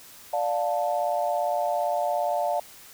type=chord; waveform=sine; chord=D minor; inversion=none; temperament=just; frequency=587.3 / 704.8 / 881 Hz; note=D5 / F5 / A5; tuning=0 / +16 / +2 cents; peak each=-27 / -26 / -30 dBFS; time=0.33-2.6 s; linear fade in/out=5 ms; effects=white hiss -48 dBFS RMS until 2.93 s